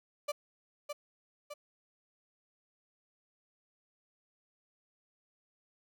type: tone with echo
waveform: 35% pulse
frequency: 587.3 Hz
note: D5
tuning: in tune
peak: -30 dBFS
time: 0.28-0.32 s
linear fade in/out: 10 ms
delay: 610 ms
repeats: 2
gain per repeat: -5 dB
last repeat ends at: 1.54 s
effects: none